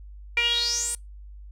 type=tone with band-pass filter sweep; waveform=sawtooth; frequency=473.3 Hz; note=A#4; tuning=26 cents sharp; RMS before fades=-25 dBFS; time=0.37-0.95 s; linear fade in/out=2 ms; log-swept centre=2300 to 9400 Hz; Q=9.7; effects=noise-tail reverb RT60 0.2 s tail -25 dB re dry + added 50 Hz sine -40 dBFS peak until 1.51 s